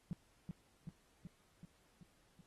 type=tone with echo; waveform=sine; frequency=172.7 Hz; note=F3; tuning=19 cents flat; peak=-37 dBFS; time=0.11-0.13 s; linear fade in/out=0 ms; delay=380 ms; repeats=6; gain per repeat=-3 dB; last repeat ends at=2.41 s; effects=pink hiss -73 dBFS RMS until 2.46 s + AAC 32 kbps